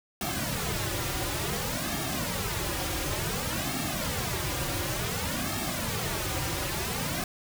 pink noise with flanger, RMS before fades -31 dBFS, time 0.21-7.24 s, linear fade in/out 2 ms, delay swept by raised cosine 2 to 4.7 ms, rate 0.56 Hz, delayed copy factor -0.95, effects none

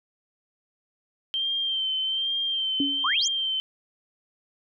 sine tone with vibrato, 3136 Hz, G7, in tune, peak -24 dBFS, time 1.34-3.6 s, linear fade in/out 0 ms, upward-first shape sine, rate 1.2 Hz, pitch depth 37 cents each way
sine tone with exponential decay, 280.4 Hz, C#4, 20 cents sharp, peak -20 dBFS, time 2.8-3.12 s, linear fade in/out 2 ms, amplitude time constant 69 ms
sine exponential sweep, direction up, 968 to 7350 Hz, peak -23 dBFS, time 3.04-3.28 s, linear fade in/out 5 ms
effects none

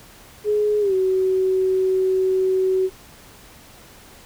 sine tone with pitch glide, 419.9 to 376.3 Hz, G#4 to F#4, +19 to +29 cents, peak -16 dBFS, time 0.44-2.9 s, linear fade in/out 50 ms, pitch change -190 cents, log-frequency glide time 0.8-0.94 s, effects pink hiss -46 dBFS RMS until 4.25 s

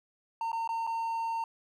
triangle tone with dropouts, 912 Hz, A#5, 38 cents flat, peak -28 dBFS, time 0.41-1.44 s, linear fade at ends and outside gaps 2 ms, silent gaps 0.518-0.529 / 0.676-0.69 / 0.868-0.873 s, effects none

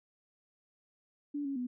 sine tone with pitch steps, 289.4 / 276.4 / 247.9 Hz, D4 / C#4 / B3, -25 / -5 / +7 cents, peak -33 dBFS, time 1.34-1.67 s, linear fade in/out 10 ms, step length 110 ms, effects none

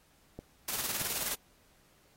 clicks, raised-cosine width 2 ms, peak -28 dBFS, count 2, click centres 0.39 / 1.015 s
white noise with tremolo, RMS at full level -33 dBFS, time 0.68-1.35 s, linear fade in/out 5 ms, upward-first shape square, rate 19 Hz, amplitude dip 45%
effects pink hiss -66 dBFS RMS until 2.16 s + AAC 48 kbps

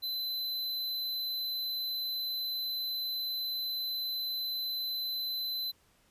square tone, 4036 Hz, B7, 37 cents sharp, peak -33 dBFS, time 0.02-5.72 s, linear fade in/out 20 ms, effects pink hiss -67 dBFS RMS until 6.1 s + resampled to 32000 Hz

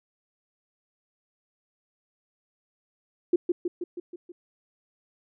sine tone with echo, 351.2 Hz, F4, 10 cents sharp, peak -16 dBFS, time 3.33-3.36 s, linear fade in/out 5 ms, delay 160 ms, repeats 6, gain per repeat -4 dB, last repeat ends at 4.32 s, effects none

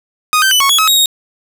sawtooth tone with pitch steps, 1242 / 1553 / 2991 / 1104 / 3359 / 1281 / 3786 / 3750 Hz, D#6 / G6 / F#7 / C#6 / G#7 / E6 / A#7 / A#7, -3 / -17 / +18 / -7 / +19 / -50 / +26 / +10 cents, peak -5 dBFS, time 0.33-1.058 s, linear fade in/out 0 ms, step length 91 ms, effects none

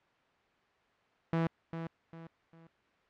sawtooth tone with echo, 164.81 Hz, E3, in tune, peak -24 dBFS, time 1.33-1.47 s, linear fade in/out 0 ms, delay 400 ms, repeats 3, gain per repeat -9 dB, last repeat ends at 2.67 s, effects white hiss -68 dBFS RMS until 3.09 s + low-pass 2000 Hz 12 dB/octave

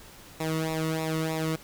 sawtooth tone with flanger, 159.4 Hz, D#3, 42 cents sharp, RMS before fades -29 dBFS, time 0.4-1.56 s, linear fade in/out 5 ms, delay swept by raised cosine 0.64 to 1.26 ms, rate 3.2 Hz, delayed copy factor -0.8, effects pink hiss -49 dBFS RMS until 1.63 s

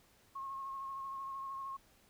sine tone with vibrato, 1083 Hz, C#6, 41 cents flat, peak -40 dBFS, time 0.35-1.77 s, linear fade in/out 10 ms, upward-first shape sine, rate 13 Hz, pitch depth 22 cents each way, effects pink hiss -67 dBFS RMS until 2.09 s

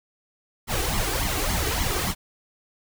pink noise with flanger, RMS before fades -25 dBFS, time 0.67-2.15 s, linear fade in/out 50 ms, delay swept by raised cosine 0.93 to 2.63 ms, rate 3.5 Hz, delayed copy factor +0.75, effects none

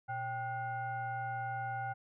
sine tone with frequency modulation, 784 Hz, G5, in tune, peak -35 dBFS, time 0.08-1.94 s, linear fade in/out 20 ms, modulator 665 Hz, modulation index 0.9, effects none

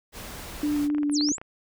pink noise, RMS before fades -39 dBFS, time 0.12-0.89 s, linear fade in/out 50 ms
clicks, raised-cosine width 0.5 ms, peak -25 dBFS, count 11, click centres 0.618 / 0.764 / 0.901 / 0.948 / 0.983 / 1.032 / 1.097 / 1.21 / 1.288 / 1.382 / 1.415 s
sine tone with vibrato, 293.7 Hz, D4, in tune, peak -22 dBFS, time 0.63-1.32 s, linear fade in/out 2 ms, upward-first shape square, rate 3.8 Hz, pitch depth 14 cents each way
sine exponential two-way sweep, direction down then up, 11650 to 3951 to 8030 Hz, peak -25 dBFS, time 1.11-1.38 s, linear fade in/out 50 ms, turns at 1.19 s
effects none

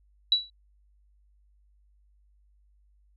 sine tone with exponential decay, 3926 Hz, B7, 11 cents flat, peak -15 dBFS, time 0.32-0.5 s, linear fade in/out 2 ms, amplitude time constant 39 ms, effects added 50 Hz sine -60 dBFS peak until 3.16 s

